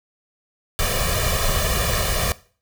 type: noise with comb filter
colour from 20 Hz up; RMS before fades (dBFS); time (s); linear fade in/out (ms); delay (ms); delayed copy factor
pink; -21; 0.79-2.32; 0; 1.7; +0.9
effects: noise-tail reverb RT60 0.4 s tail -18 dB re dry